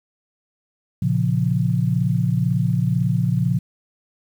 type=chord; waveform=sine; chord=Bb minor; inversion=none; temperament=equal; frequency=116.54 / 138.59 / 174.61 Hz; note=Bb2 / Db3 / F3; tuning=0 / 0 / 0 cents; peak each=-21 dBFS; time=1.02-3.59 s; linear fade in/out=5 ms; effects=8-bit